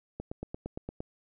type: click train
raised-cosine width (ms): 2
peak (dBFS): -23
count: 8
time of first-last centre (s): 0.2-1.005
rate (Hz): 8.7
effects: none